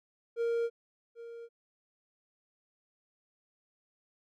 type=tone with echo; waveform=triangle; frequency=466.1 Hz; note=A#4; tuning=in tune; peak=-26 dBFS; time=0.36-0.7 s; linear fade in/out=50 ms; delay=790 ms; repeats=1; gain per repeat=-15 dB; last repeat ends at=1.49 s; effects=none